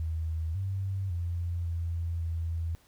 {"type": "tone with pitch steps", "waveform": "sine", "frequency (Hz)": [80.5, 96.5, 86.2, 84.2, 82.8], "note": ["E2", "G2", "F2", "E2", "E2"], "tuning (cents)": [-41, -27, -22, 37, 8], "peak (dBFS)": -29, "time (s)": [0, 2.75], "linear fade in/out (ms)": 0, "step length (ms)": 550, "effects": ["pink hiss -63 dBFS RMS until 2.87 s"]}